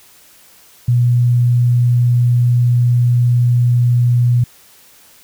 sine tone, 121.5 Hz, B2, 28 cents flat, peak -9 dBFS, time 0.88-4.44 s, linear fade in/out 5 ms, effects white hiss -46 dBFS RMS until 5.23 s

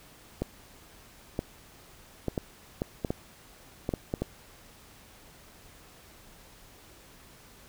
clicks, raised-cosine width 2 ms, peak -15 dBFS, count 11, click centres 0.42 / 1.391 / 2.283 / 2.378 / 2.819 / 3.048 / 3.105 / 3.891 / 3.938 / 4.139 / 4.22 s, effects pink hiss -54 dBFS RMS until 7.68 s

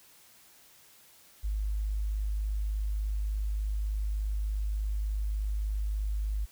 sine tone, 51.7 Hz, G#1, 7 cents flat, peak -28 dBFS, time 1.43-6.46 s, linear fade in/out 20 ms, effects white hiss -58 dBFS RMS until 6.51 s

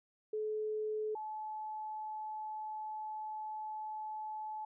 sine tone pair in turn, 429.7 / 861.6 Hz, A4 / A5, -41 / -37 cents, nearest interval octave, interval 1204 cents, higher second, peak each -34 / -39 dBFS, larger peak first, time 0.33-1.15 / 1.15-4.65 s, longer second, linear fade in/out 5 ms, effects none

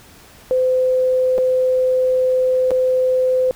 sine tone with dropouts, 512 Hz, C5, 38 cents flat, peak -13 dBFS, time 0.51-3.51 s, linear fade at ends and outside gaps 0 ms, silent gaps 1.38-1.385 / 2.707-2.715 s, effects pink hiss -45 dBFS RMS until 3.55 s

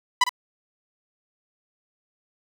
sawtooth tone with echo, 993 Hz, B5, 9 cents sharp, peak -10 dBFS, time 0.21-0.24 s, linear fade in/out 5 ms, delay 54 ms, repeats 1, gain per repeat -10 dB, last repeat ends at 0.294 s, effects low-pass 7000 Hz 12 dB/octave + 7-bit

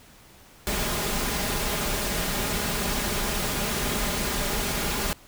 pink noise with comb filter, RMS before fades -27 dBFS, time 0.67-5.13 s, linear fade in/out 0 ms, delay 4.9 ms, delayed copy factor +0.5, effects pink hiss -52 dBFS RMS until 5.27 s

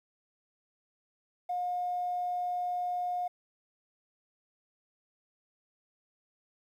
triangle tone, 716 Hz, F5, 43 cents sharp, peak -26 dBFS, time 1.49-3.28 s, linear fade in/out 10 ms, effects tanh soft clip ceiling -28 dBFS + 11-bit

